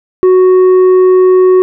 sine tone with tanh clipping, 370 Hz, F#4, in tune, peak -4 dBFS, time 0.23-1.62 s, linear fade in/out 0 ms, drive 5 dB, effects none

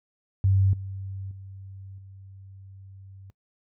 sine tone with level steps, 96.6 Hz, G2, 25 cents flat, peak -17 / -32 / -39 / -43 dBFS, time 0.44-3.3 s, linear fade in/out 0 ms, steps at 0.73 / 1.31 / 1.98 s, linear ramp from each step 2 ms, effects noise-tail reverb RT60 0.1 s tail -20 dB re dry + high-pass 60 Hz 12 dB/octave

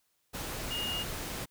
sine tone in noise, 2850 Hz, F7, 34 cents sharp, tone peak -33 dBFS, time 0.7-1.04 s, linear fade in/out 20 ms, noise pink, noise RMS -38 dBFS, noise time 0.33-1.46 s, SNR +2 dB, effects white hiss -75 dBFS RMS until 1.5 s

